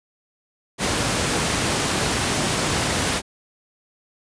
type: noise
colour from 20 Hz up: pink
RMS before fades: -21 dBFS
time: 0.78-3.22 s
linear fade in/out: 50 ms
effects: high-pass 80 Hz 12 dB/octave + resampled to 22050 Hz